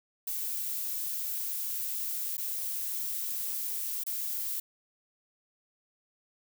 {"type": "noise with dropouts", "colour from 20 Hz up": "violet", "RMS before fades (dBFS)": -34, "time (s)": [0.27, 4.6], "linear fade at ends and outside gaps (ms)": 5, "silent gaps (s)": [[2.369, 2.379], [4.037, 4.064]], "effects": []}